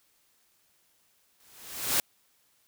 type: noise with exponential growth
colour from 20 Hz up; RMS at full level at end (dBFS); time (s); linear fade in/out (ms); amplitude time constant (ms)
white; -23; 1.4-2; 1; 130
effects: white hiss -68 dBFS RMS until 2.67 s